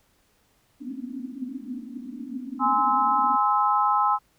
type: band-pass noise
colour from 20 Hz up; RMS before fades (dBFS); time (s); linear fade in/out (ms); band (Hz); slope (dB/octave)
white; -35; 0.8-3.37; 20; 230 to 280; 96
type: chord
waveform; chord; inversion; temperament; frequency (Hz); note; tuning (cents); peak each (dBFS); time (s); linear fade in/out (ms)
sine; Ab augmented; none; just; 830.6 / 1038.3 / 1297.8; Ab5 / C6 / E6; 0 / -14 / -27; -23; 2.59-4.19; 50
effects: pink hiss -65 dBFS RMS until 4.38 s